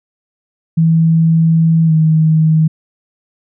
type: tone with pitch glide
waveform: sine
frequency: 163.1 to 158.09 Hz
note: E3 to D#3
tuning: -18 to +28 cents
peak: -7 dBFS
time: 0.77-2.68 s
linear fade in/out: 10 ms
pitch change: -54 cents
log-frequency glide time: 1.86-1.92 s
effects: none